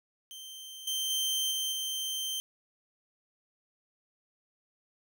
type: tone with level steps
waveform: sawtooth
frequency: 3126 Hz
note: G7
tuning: 6 cents flat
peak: -40 / -27 / -25 / -27 / -29 dBFS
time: 0.31-2.4 s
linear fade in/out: 0 ms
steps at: 0.87 / 1.1 / 1.51 / 1.72 s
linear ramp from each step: 5 ms
effects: none